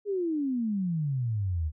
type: exponential sweep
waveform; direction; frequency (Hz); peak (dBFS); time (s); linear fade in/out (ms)
sine; down; 420.5 to 73.4; -26; 0.05-1.72; 50
effects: none